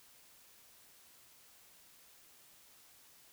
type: silence
effects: white hiss -62 dBFS RMS until 3.32 s